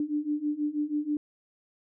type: beating tone pair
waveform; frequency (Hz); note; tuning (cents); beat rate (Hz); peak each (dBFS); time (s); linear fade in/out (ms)
sine; 293.7 / 299.9; D4 / D4; 0 / +36; 6.2; -31 / -29; 0-1.17; 2
effects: none